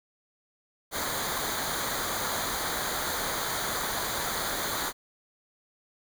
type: noise with comb filter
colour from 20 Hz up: pink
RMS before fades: -31 dBFS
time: 0.91-4.93 s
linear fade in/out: 50 ms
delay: 0.37 ms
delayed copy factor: -0.75
effects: none